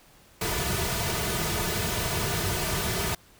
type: noise with comb filter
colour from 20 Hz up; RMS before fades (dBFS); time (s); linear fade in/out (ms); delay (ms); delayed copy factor
pink; -28; 0.41-3.15; 5; 3.7; -0.75
effects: pink hiss -56 dBFS RMS until 3.39 s